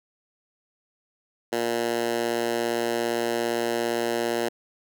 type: tone with high-pass filter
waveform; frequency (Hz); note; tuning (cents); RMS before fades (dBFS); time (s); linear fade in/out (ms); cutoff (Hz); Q
10% pulse; 117.5; A#2; +14; -26; 1.52-4.49; 10; 340; 1.2
effects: none